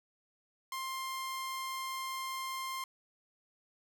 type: tone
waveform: sawtooth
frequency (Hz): 1055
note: C6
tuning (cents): +14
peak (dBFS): -33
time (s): 0.72-2.84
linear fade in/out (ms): 2
effects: none